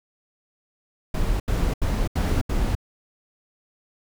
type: noise bursts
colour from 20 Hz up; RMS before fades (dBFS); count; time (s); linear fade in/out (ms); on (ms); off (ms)
brown; -22; 5; 1.14-2.752; 5; 260; 78
effects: none